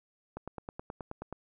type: click train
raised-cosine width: 1 ms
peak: -25 dBFS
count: 10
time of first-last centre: 0.37-1.326 s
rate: 9.41 Hz
effects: none